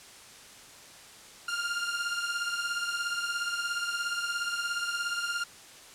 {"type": "beating tone pair", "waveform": "sawtooth", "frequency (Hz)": [1396.9, 1413.9], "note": ["F6", "F6"], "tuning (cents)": [0, 21], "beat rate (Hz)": 17, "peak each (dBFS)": [-28, -31], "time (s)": [1.48, 5.44], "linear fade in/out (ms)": 5, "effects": ["white hiss -50 dBFS RMS until 5.94 s", "low-pass 9000 Hz 12 dB/octave"]}